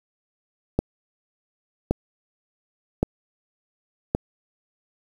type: click train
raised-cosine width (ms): 2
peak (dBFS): -6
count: 4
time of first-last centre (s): 0.79-4.149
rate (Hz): 0.893
effects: 7-bit